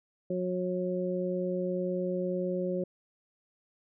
harmonic tone, 181.8 Hz, F#3, 30 cents flat, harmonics 1 / 2 / 3, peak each -33 / -33 / -33 dBFS, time 0.3-2.84 s, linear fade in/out 5 ms, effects none

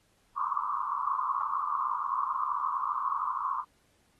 white band-pass noise, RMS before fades -31 dBFS, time 0.35-3.65 s, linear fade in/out 50 ms, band 1000 to 1200 Hz, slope 96 dB/octave, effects pink hiss -69 dBFS RMS until 4.19 s + AAC 32 kbps

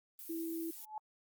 violet noise, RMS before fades -48 dBFS, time 0.19-0.85 s, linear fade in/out 2 ms
sine tone, 329.6 Hz, E4, in tune, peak -37 dBFS, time 0.29-0.71 s, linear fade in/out 10 ms
sine tone with exponential growth, 859 Hz, A5, 42 cents flat, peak -36 dBFS, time 0.76-0.98 s, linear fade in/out 2 ms, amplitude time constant 47 ms
effects Opus 32 kbps

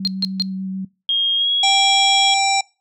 sine tone with vibrato, 190 Hz, F#3, 46 cents sharp, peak -23 dBFS, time 0-0.85 s, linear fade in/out 5 ms, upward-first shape square, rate 6.8 Hz, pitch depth 9 cents each way
sine tone bursts, 4200 Hz, C8, 6 cents sharp, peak -15 dBFS, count 3, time 0.05-0.422 s, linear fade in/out 0 ms, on 24 ms, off 150 ms
sine tone with pitch glide, 3242 to 3320 Hz, G#7 to G#7, -42 to -1 cents, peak -15 dBFS, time 1.09-2.34 s, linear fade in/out 2 ms, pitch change +41 cents, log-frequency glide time 1.36-1.5 s
harmonic tone, 784 Hz, G5, in tune, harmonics 1 / 3 / 5 / 7 / 9 / 10, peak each -17 / -22 / -24 / -25 / -27 / -27 dBFS, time 1.63-2.61 s, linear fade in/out 5 ms
effects noise-tail reverb RT60 0.3 s tail -23 dB re dry

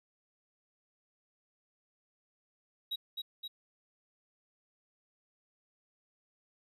triangle tone with echo, 3835 Hz, A#7, 48 cents sharp, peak -32 dBFS, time 2.91-2.96 s, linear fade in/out 10 ms, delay 260 ms, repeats 2, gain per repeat -3 dB, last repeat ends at 3.48 s, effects none

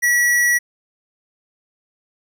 square tone, 1934 Hz, B6, 37 cents flat, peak -14 dBFS, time 0.02-0.59 s, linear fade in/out 20 ms, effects none

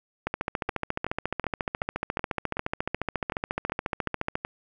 two click trains, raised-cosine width 0.5 ms, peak -15 / -12 dBFS, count 11 / 59, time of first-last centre 0.69-4.449 / 0.27-4.355 s, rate 2.66 / 14.2 Hz, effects none

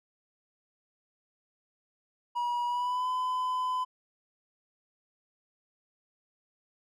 triangle tone with pitch glide, 964 to 1011.3 Hz, B5 to B5, -42 to +41 cents, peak -26 dBFS, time 2.35-3.85 s, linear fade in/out 20 ms, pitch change +83 cents, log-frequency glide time 2.66-3.08 s, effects none

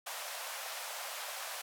pink band-pass noise, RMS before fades -42 dBFS, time 0.06-1.62 s, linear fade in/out 10 ms, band 560 to 16000 Hz, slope 48 dB/octave, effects none

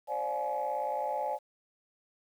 sine chord, D half-diminished seventh, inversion third, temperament just, 528.6 / 587.3 / 704.8 / 845.8 Hz, C5 / D5 / F5 / Ab5, +18 / 0 / +16 / +31 cents, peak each -37 / -35 / -38 / -32 dBFS, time 0.07-1.39 s, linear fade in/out 50 ms, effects tanh soft clip ceiling -23 dBFS + 10-bit

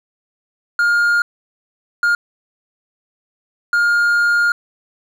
triangle tone bursts at uneven times, 1415 Hz, F6, 22 cents sharp, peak -10 dBFS, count 3, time 0.79-1.22 / 2.03-2.15 / 3.73-4.52 s, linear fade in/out 2 ms, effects none

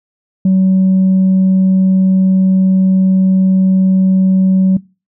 sine tone, 188.7 Hz, F#3, 34 cents sharp, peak -5 dBFS, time 0.45-4.77 s, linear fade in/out 5 ms, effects noise-tail reverb RT60 0.3 s tail -23 dB re dry + tanh soft clip ceiling -5 dBFS

